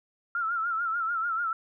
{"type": "tone with vibrato", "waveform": "sine", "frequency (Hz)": 1363, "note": "F6", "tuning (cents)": -43, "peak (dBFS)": -26, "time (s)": [0.35, 1.53], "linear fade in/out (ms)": 2, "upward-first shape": "sine", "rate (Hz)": 6.8, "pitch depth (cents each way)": 82, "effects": []}